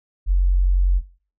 sine tone, 45.55 Hz, F#1, 26 cents flat, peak -13 dBFS, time 0.26-1.02 s, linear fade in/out 50 ms, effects noise-tail reverb RT60 0.4 s tail -19 dB re dry

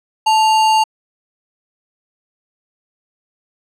sine tone with sample-and-hold, 876 Hz, A5, 8 cents flat, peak -9 dBFS, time 0.26-0.84 s, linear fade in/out 10 ms, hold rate 3675 Hz, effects low-pass 7000 Hz 12 dB/octave

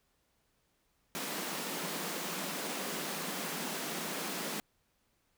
pink high-pass noise, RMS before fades -38 dBFS, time 1.15-4.6 s, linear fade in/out 0 ms, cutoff 160 Hz, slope 96 dB/octave, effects pink hiss -75 dBFS RMS until 5.37 s

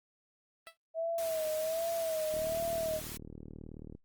10% pulse tone with exponential decay, 659.3 Hz, E5, in tune, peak -34 dBFS, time 0.67-0.77 s, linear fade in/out 0 ms, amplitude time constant 21 ms
sine tone with vibrato, 645 Hz, E5, 38 cents flat, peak -31 dBFS, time 0.94-3.01 s, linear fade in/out 50 ms, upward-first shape sine, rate 1.3 Hz, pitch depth 68 cents each way
white noise, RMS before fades -44 dBFS, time 1.18-3.17 s, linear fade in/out 2 ms
click train, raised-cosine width 3 ms, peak -33 dBFS, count 63, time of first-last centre 2.34-3.95 s, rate 38.5 Hz
effects Opus 24 kbps

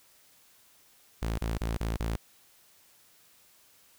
sawtooth tone bursts, 55.8 Hz, A1, 25 cents sharp, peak -25 dBFS, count 5, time 1.22-2.16 s, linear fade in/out 0 ms, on 160 ms, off 35 ms, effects white hiss -61 dBFS RMS until 3.98 s

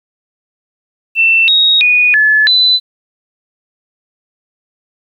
sine tone with pitch steps, 2679 / 3771 / 2467 / 1722 / 4004 Hz, E7 / A#7 / D#7 / A6 / B7, +27 / +19 / -15 / -38 / +23 cents, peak -6 dBFS, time 1.15-2.8 s, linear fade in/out 50 ms, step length 330 ms, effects 8-bit

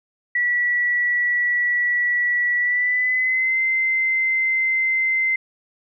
sine tone with pitch glide, 1945 to 2073 Hz, B6 to C7, -27 to -17 cents, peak -17 dBFS, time 0.35-5.36 s, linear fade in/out 5 ms, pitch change +110 cents, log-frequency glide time 2.57-3.59 s, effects none

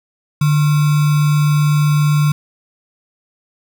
sine tone with sample-and-hold, 148.7 Hz, D3, 22 cents sharp, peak -10 dBFS, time 0.41-2.32 s, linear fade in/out 5 ms, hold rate 1225 Hz, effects none

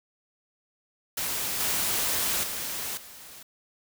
white noise with level steps, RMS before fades -30 / -27 / -33 / -46 dBFS, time 1.17-3.43 s, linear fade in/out 5 ms, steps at 1.6 / 2.43 / 2.97 s, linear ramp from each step 5 ms, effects none

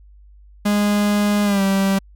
45% pulse tone with pitch glide, 206.3 to 194.72 Hz, G#3 to G3, -11 to -11 cents, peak -15 dBFS, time 0.65-1.99 s, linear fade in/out 10 ms, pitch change -100 cents, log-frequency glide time 1.44-1.62 s, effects added 50 Hz sine -43 dBFS peak until 2.15 s

